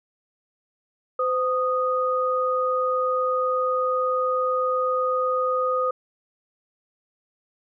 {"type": "tone pair together", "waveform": "sine", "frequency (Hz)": [512, 1239.7], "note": ["C5", "D#6"], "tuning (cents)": [-38, -7], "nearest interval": "octave + minor third", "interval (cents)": 1531, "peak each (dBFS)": -23, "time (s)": [1.19, 5.91], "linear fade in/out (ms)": 5, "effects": []}